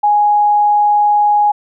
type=tone; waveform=sine; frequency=830.6 Hz; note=G#5; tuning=in tune; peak=-8 dBFS; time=0.03-1.52 s; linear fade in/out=10 ms; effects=none